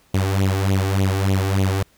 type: tone with flanger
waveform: sawtooth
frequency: 96.6 Hz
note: G2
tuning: 25 cents flat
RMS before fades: -19 dBFS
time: 0.14-1.83 s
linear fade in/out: 5 ms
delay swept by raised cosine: 0.29 to 2.69 ms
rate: 3.4 Hz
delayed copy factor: +0.85
effects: pink hiss -57 dBFS RMS until 1.97 s